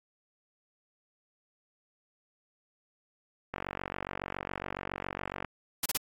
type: click train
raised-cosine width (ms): 0.5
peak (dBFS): -19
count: 91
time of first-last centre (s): 3.54-5.447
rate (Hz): 47.2
type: noise bursts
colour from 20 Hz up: white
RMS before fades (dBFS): -29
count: 3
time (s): 5.83-5.974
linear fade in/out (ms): 5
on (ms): 28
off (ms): 30
effects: AAC 64 kbps